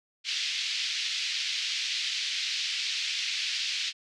white band-pass noise, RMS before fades -31 dBFS, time 0.24-3.93 s, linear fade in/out 50 ms, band 2300 to 4900 Hz, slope 24 dB/octave, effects low-pass 8000 Hz 12 dB/octave

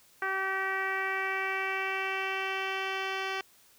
10% pulse tone with low-pass filter sweep, 384.1 Hz, G4, 35 cents flat, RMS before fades -32 dBFS, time 0.22-3.41 s, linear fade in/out 2 ms, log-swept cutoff 1700 to 3700 Hz, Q 2.8, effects white hiss -61 dBFS RMS until 3.78 s

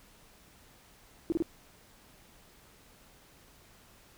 sine tone bursts, 331.9 Hz, E4, 12 cents sharp, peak -25 dBFS, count 3, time 1.3-1.423 s, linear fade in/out 0 ms, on 21 ms, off 30 ms, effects pink hiss -59 dBFS RMS until 4.17 s

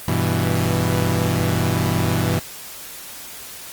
sawtooth chord, E minor, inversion first, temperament equal, 98 / 123.47 / 164.81 Hz, G2 / B2 / E3, 0 / 0 / 0 cents, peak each -18 dBFS, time 0.08-2.39 s, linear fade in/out 0 ms, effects white hiss -36 dBFS RMS until 3.72 s + Opus 32 kbps

